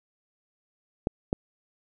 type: clicks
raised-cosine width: 2 ms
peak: -11 dBFS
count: 2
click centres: 1.071 / 1.329 s
effects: none